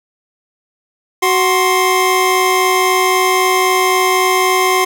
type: tone pair together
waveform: 25% pulse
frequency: 372.6 / 1054 Hz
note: F#4 / C6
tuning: +12 / +12 cents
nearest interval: octave + tritone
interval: 1800 cents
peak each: -10 dBFS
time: 1.22-4.85 s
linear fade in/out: 10 ms
effects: none